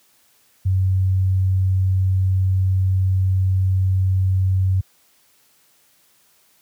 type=tone; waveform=sine; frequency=94.3 Hz; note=F#2; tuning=33 cents sharp; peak=-14 dBFS; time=0.65-4.81 s; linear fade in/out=10 ms; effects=white hiss -58 dBFS RMS until 6.61 s + high-pass 60 Hz 12 dB/octave